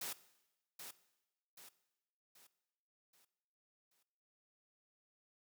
white noise with echo, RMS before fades -43 dBFS, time 0.01-0.13 s, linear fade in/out 5 ms, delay 780 ms, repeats 5, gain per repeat -7 dB, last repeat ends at 4.03 s, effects noise-tail reverb RT60 1.0 s tail -17 dB re dry + high-pass 150 Hz 12 dB/octave

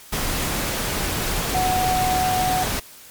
sine tone in noise, 740 Hz, F#5, in tune, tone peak -19 dBFS, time 1.54-2.64 s, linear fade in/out 10 ms, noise pink, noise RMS -24 dBFS, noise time 0.12-2.8 s, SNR +2 dB, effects white hiss -44 dBFS RMS until 3.1 s + MP3 96 kbps

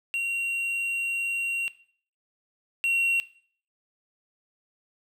triangle tone pair in turn, 2751 / 2740 Hz, F7 / F7, -27 / -34 cents, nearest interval unison, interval 7 cents, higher first, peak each -23 / -20 dBFS, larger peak second, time 0.14-1.68 / 2.84-3.2 s, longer first, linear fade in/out 0 ms, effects noise-tail reverb RT60 0.5 s tail -17 dB re dry

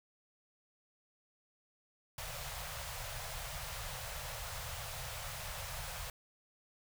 pink band-stop noise, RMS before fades -43 dBFS, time 2.18-6.1 s, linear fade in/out 2 ms, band 150 to 520 Hz, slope 48 dB/octave, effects none

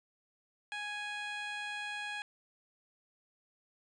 15% pulse tone with band-pass filter, 830.6 Hz, G#5, in tune, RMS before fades -40 dBFS, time 0.72-2.22 s, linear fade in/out 0 ms, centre 2100 Hz, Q 0.69, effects resampled to 24000 Hz

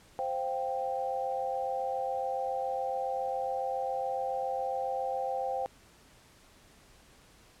sine chord, C suspended fourth, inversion none, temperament just, 523.3 / 697.7 / 784.9 Hz, C5 / F5 / G5, 0 / -2 / +2 cents, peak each -34 / -38 / -33 dBFS, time 0.19-5.66 s, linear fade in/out 0 ms, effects pink hiss -59 dBFS RMS until 7.6 s + low-pass 11000 Hz 12 dB/octave

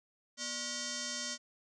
sine tone with frequency modulation, 597 Hz, D5, 28 cents sharp, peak -36 dBFS, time 0.37-1.38 s, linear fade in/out 50 ms, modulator 841 Hz, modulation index 7.9, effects none

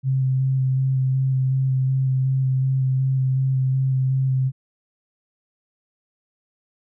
sine tone with vibrato, 131.9 Hz, C3, 14 cents sharp, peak -17 dBFS, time 0.03-4.52 s, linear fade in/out 50 ms, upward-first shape square, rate 2.7 Hz, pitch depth 12 cents each way, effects none

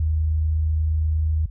sine tone, 78.4 Hz, D#2, 14 cents sharp, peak -18 dBFS, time 0-1.46 s, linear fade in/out 5 ms, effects added 50 Hz sine -34 dBFS peak until 1.5 s

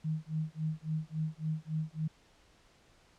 sine tone with tremolo, 156.9 Hz, D#3, 15 cents sharp, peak -29 dBFS, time 0.04-2.08 s, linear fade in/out 10 ms, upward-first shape sine, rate 3.6 Hz, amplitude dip 100%, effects pink hiss -64 dBFS RMS until 3.18 s + low-pass 7000 Hz 12 dB/octave

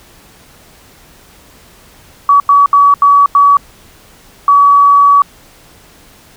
sine tone bursts at uneven times, 1137 Hz, C#6, 44 cents sharp, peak -3 dBFS, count 6, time 2.29-2.4 / 2.49-2.66 / 2.73-2.94 / 3.02-3.26 / 3.35-3.57 / 4.48-5.22 s, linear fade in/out 2 ms, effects pink hiss -42 dBFS RMS until 6.36 s

